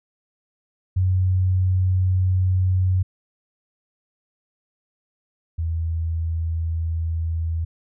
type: tone pair in turn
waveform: sine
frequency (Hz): 92.5 / 82.08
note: F#2 / E2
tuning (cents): 0 / -7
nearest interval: major second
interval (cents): 207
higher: first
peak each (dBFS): -16 / -21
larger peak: first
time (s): 0.96-3.03 / 5.58-7.65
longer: neither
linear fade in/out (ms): 10
effects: none